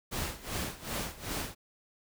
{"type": "noise with tremolo", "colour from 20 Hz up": "pink", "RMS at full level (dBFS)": -34, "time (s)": [0.11, 1.55], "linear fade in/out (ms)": 20, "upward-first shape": "sine", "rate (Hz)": 2.6, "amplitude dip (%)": 85, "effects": []}